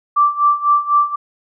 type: tone with tremolo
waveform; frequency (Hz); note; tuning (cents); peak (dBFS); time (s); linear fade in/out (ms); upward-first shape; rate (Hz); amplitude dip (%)
sine; 1170; D6; -7; -8; 0.16-1.16; 10; sine; 4; 85
effects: none